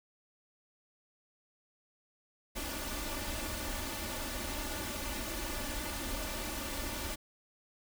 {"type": "noise with comb filter", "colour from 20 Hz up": "pink", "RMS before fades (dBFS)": -38, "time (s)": [2.55, 7.16], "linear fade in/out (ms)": 20, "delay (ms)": 3.4, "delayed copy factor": 0.9, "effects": []}